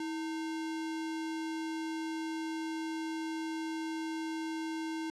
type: tone with sample-and-hold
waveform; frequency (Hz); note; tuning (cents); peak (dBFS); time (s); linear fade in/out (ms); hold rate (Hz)
sine; 321.7; E4; -42; -34; 0-5.1; 2; 1225
effects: low-pass 7000 Hz 12 dB/octave